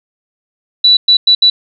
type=tone bursts at uneven times; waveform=sine; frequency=3951 Hz; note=B7; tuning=in tune; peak=-4 dBFS; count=4; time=0.84-0.97 / 1.08-1.17 / 1.27-1.35 / 1.42-1.5 s; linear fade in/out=5 ms; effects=none